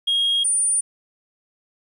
sine tone pair in turn, 3265 / 9307 Hz, G#7 / D9, -30 / -17 cents, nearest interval octave + tritone, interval 1813 cents, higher second, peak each -15 dBFS, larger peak neither, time 0.07-0.44 / 0.44-0.81 s, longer neither, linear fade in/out 10 ms, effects tanh soft clip ceiling -15 dBFS + 9-bit

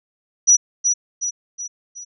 sine tone with echo, 5860 Hz, F#8, 18 cents flat, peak -8 dBFS, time 0.47-0.57 s, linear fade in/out 20 ms, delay 370 ms, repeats 4, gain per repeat -6 dB, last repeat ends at 2.05 s, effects none

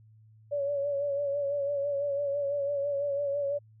sine tone with vibrato, 567 Hz, C#5, 39 cents sharp, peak -27 dBFS, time 0.51-3.59 s, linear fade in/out 20 ms, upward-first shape sine, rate 6 Hz, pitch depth 39 cents each way, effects added 109 Hz sine -54 dBFS peak until 3.8 s

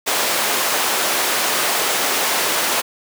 pink high-pass noise, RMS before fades -19 dBFS, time 0.06-2.82 s, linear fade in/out 20 ms, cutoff 510 Hz, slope 12 dB/octave, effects none

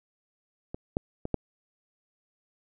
clicks, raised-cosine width 2 ms, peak -22 / -13 / -19 / -12 dBFS, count 4, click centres 0.745 / 0.969 / 1.254 / 1.343 s, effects none

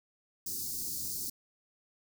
white band-stop noise, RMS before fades -37 dBFS, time 0.46-1.3 s, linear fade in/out 5 ms, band 370 to 4500 Hz, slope 48 dB/octave, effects none

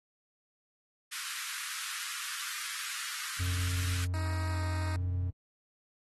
pink high-pass noise, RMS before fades -39 dBFS, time 1.11-4.06 s, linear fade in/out 20 ms, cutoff 1200 Hz, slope 48 dB/octave
triangle tone, 90 Hz, F#2, 47 cents flat, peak -28 dBFS, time 3.39-5.31 s, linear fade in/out 20 ms
10% pulse tone with pitch glide, 315.6 to 312.3 Hz, D#4 to D#4, +25 to +7 cents, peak -31 dBFS, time 4.14-4.96 s, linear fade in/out 0 ms, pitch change -18 cents, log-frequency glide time 4.5-4.59 s
effects AAC 32 kbps

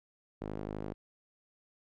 sawtooth tone with band-pass filter, 51.91 Hz, G#1, in tune, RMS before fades -40 dBFS, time 0.41-0.94 s, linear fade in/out 5 ms, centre 370 Hz, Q 0.88, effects none

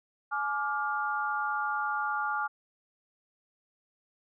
sine chord, D diminished, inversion second, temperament just, 845.8 / 1174.7 / 1409.6 Hz, Ab5 / D6 / F6, +31 / 0 / +16 cents, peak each -33 / -33 / -32 dBFS, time 0.31-2.48 s, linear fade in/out 20 ms, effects none

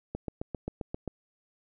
click train, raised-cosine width 2 ms, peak -20 dBFS, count 8, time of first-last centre 0.15-1.077 s, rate 7.55 Hz, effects none

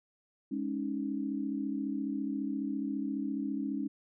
sine chord, Ab suspended fourth, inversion none, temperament just, 207.7 / 276.9 / 311.5 Hz, Ab3 / Db4 / Eb4, 0 / -2 / +2 cents, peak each -37 / -34 / -38 dBFS, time 0.51-3.88 s, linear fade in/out 10 ms, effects none

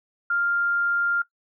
sine tone, 1398 Hz, F6, 1 cent sharp, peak -20 dBFS, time 0.3-1.22 s, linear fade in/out 5 ms, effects noise-tail reverb RT60 0.1 s tail -18 dB re dry

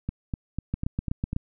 two click trains, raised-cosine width 5 ms, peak -14 / -16 dBFS, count 6 / 6, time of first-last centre 0.74-1.364 / 0.09-1.331 s, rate 8.01 / 4.03 Hz, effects none

